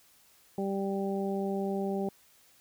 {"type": "harmonic tone", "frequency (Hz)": 196, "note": "G3", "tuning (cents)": 0, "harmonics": [1, 2, 3, 4], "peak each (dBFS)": [-32, -33, -39, -39], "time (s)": [0.58, 2.09], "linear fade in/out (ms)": 2, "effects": ["white hiss -62 dBFS RMS until 2.6 s"]}